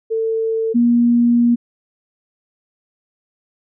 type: tone pair in turn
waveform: sine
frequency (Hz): 447.5 / 238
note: A4 / A#3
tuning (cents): +29 / +36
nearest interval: major seventh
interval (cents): 1093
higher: first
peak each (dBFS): -16 / -10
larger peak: second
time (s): 0.1-0.74 / 0.74-1.56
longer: second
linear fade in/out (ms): 20
effects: none